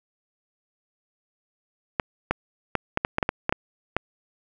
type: clicks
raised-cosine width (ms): 0.5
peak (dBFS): -6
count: 11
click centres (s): 1.998 / 2.31 / 2.753 / 2.974 / 3.049 / 3.184 / 3.228 / 3.291 / 3.494 / 3.525 / 3.966
effects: none